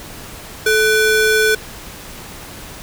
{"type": "ring-modulated tone", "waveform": "square", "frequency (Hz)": 967, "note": "B5", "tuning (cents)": -37, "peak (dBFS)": -9, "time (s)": [0.66, 1.55], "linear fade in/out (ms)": 5, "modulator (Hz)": 533, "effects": ["pink hiss -34 dBFS RMS until 2.82 s"]}